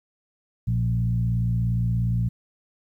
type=tone with frequency modulation; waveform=sine; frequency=117.4 Hz; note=A#2; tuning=13 cents sharp; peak=-20 dBFS; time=0.67-2.29 s; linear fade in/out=10 ms; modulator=57.1 Hz; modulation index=0.79; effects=10-bit